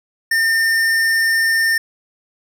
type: tone with hard clipping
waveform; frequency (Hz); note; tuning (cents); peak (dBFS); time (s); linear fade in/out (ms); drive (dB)
sine; 1809; A6; +48; -15; 0.31-1.78; 5; 14
effects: none